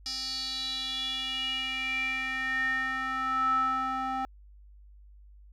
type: tone with band-pass filter sweep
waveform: square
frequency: 262 Hz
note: C4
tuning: 2 cents sharp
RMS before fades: -31 dBFS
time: 0.06-4.25 s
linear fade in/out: 0 ms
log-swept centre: 5000 to 990 Hz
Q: 7.6
effects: added 50 Hz sine -50 dBFS peak until 5.52 s